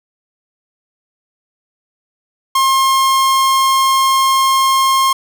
45% pulse tone, 1068 Hz, C6, 35 cents sharp, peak -10 dBFS, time 2.55-5.13 s, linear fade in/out 5 ms, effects none

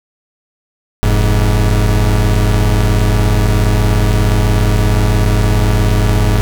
40% pulse tone pair together, 44.5 / 105.9 Hz, F1 / G#2, +33 / +34 cents, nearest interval octave + minor third, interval 1501 cents, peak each -11 dBFS, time 1.03-6.41 s, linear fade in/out 0 ms, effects none

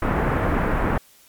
pink low-pass noise, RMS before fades -21 dBFS, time 0.02-0.98 s, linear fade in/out 5 ms, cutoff 1800 Hz, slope 24 dB/octave, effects white hiss -53 dBFS RMS until 1.28 s + MP3 96 kbps

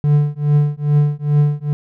triangle tone with tremolo, 147.1 Hz, D3, 3 cents sharp, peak -6 dBFS, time 0.04-1.73 s, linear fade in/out 0 ms, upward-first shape triangle, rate 2.4 Hz, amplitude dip 100%, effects none

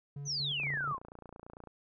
triangle tone with tremolo, 142.2 Hz, C#3, 45 cents sharp, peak -37 dBFS, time 0.16-0.93 s, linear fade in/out 5 ms, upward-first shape square, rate 4.2 Hz, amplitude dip 50%
sine exponential sweep, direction down, 6330 to 980 Hz, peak -32 dBFS, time 0.25-0.99 s, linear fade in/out 50 ms
click train, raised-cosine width 1 ms, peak -34 dBFS, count 32, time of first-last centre 0.6-1.673 s, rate 28.9 Hz
effects none

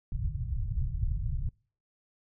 pink low-pass noise, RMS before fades -31 dBFS, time 0.12-1.49 s, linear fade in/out 2 ms, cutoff 140 Hz, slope 48 dB/octave, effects noise-tail reverb RT60 0.4 s tail -25 dB re dry

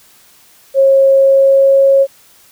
sine tone with pitch glide, 542 to 546.1 Hz, C#5 to C#5, -39 to -26 cents, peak -5 dBFS, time 0.74-2.07 s, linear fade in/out 50 ms, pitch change +13 cents, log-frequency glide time 1.12-1.82 s, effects white hiss -46 dBFS RMS until 2.51 s

